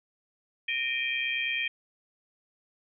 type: tone cluster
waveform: sine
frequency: 1845 / 2360 / 2489 / 3188 Hz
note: A#6 / D7 / D#7 / G7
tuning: -18 / +8 / 0 / +28 cents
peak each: -35 / -31 / -33 / -34 dBFS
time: 0.68-1.68 s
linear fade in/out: 5 ms
effects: none